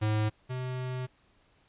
square tone pair in turn, 107.5 / 127.64 Hz, A2 / C3, -40 / -43 cents, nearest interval minor third, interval 297 cents, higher second, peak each -26 / -33 dBFS, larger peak first, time 0.01-0.3 / 0.49-1.07 s, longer second, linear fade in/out 20 ms, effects pink hiss -66 dBFS RMS until 1.68 s + resampled to 8000 Hz

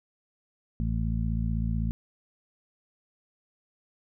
harmonic tone, 55.9 Hz, A1, 28 cents sharp, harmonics 1 / 2 / 3 / 4, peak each -28 / -31 / -33 / -34 dBFS, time 0.8-1.91 s, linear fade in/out 0 ms, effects none

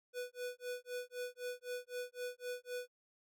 square tone with tremolo, 493.9 Hz, B4, in tune, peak -39 dBFS, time 0.13-2.9 s, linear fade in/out 50 ms, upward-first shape sine, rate 3.9 Hz, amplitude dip 100%, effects none

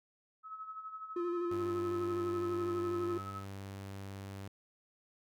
sine tone with tremolo, 1289 Hz, E6, 39 cents flat, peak -40 dBFS, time 0.43-3.45 s, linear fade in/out 50 ms, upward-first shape sine, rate 12 Hz, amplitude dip 60%
triangle tone with vibrato, 348.8 Hz, F4, 2 cents flat, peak -31 dBFS, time 1.16-3.18 s, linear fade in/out 5 ms, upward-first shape square, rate 12 Hz, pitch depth 22 cents each way
sawtooth tone, 98 Hz, G2, in tune, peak -39 dBFS, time 1.51-4.48 s, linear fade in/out 5 ms
effects none

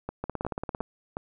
two click trains, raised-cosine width 1 ms, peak -18 / -17 dBFS, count 4 / 11, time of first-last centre 0.09-1.169 / 0.24-0.805 s, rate 2.78 / 17.7 Hz, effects none

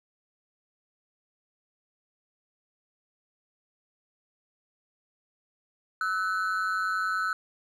triangle ring-modulated tone, 1399 Hz, F6, 3 cents sharp, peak -21 dBFS, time 6.01-7.33 s, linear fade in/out 2 ms, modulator 94.7 Hz, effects none

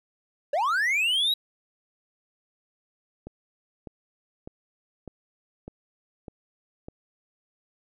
triangle linear sweep, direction up, 531 to 3907 Hz, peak -20 dBFS, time 0.53-1.34 s, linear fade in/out 5 ms
click train, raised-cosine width 2 ms, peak -25 dBFS, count 7, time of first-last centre 3.27-6.884 s, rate 1.66 Hz
effects none

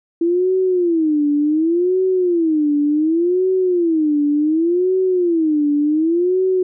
sine tone with vibrato, 330.7 Hz, E4, 6 cents sharp, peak -13 dBFS, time 0.21-6.63 s, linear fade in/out 5 ms, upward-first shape sine, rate 0.68 Hz, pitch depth 220 cents each way, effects none

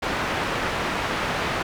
white low-pass noise, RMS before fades -26 dBFS, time 0.02-1.63 s, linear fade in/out 10 ms, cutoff 1800 Hz, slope 12 dB/octave, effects none

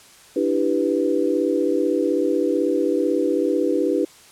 sine chord, E minor seventh, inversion third, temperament equal, 293.7 / 329.6 / 392 / 493.9 Hz, D4 / E4 / G4 / B4, 0 / 0 / 0 / 0 cents, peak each -23 dBFS, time 0.36-4.05 s, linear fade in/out 5 ms, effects white hiss -48 dBFS RMS until 4.31 s + low-pass 10000 Hz 12 dB/octave

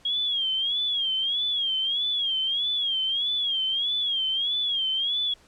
sine tone with vibrato, 3273 Hz, G#7, 26 cents flat, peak -23 dBFS, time 0.05-5.34 s, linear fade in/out 5 ms, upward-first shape sine, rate 1.6 Hz, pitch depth 110 cents each way, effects pink hiss -57 dBFS RMS until 5.47 s + low-pass 8000 Hz 12 dB/octave

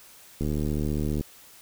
click train, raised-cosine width 3 ms, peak -16 dBFS, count 61, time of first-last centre 0.41-1.21 s, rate 75 Hz, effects white hiss -51 dBFS RMS until 1.61 s

